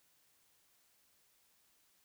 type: silence
effects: white hiss -72 dBFS RMS until 2.04 s